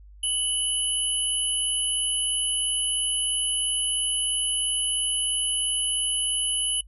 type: tone pair together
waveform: sine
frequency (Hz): 2974 / 10589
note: F#7 / E9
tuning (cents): +8 / +7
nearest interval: octave + minor seventh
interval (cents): 2199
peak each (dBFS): -26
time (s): 0.23-6.81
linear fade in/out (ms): 5
effects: noise-tail reverb RT60 0.1 s tail -24 dB re dry + added 50 Hz sine -45 dBFS peak until 6.87 s